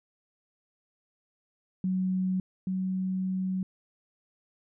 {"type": "tone pair in turn", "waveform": "sine", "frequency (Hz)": [186.2, 187.28], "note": ["F#3", "F#3"], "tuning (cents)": [11, 21], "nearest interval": "unison", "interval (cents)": 10, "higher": "second", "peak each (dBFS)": [-25, -27], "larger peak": "first", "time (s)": [[1.84, 2.4], [2.67, 3.63]], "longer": "second", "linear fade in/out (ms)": 2, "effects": []}